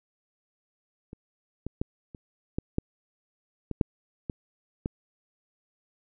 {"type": "clicks", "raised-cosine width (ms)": 3, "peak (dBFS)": [-28, -20, -15, -29, -15, -12, -19, -8, -18, -16], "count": 10, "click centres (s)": [1.131, 1.666, 1.815, 2.148, 2.585, 2.784, 3.713, 3.812, 4.298, 4.859], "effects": []}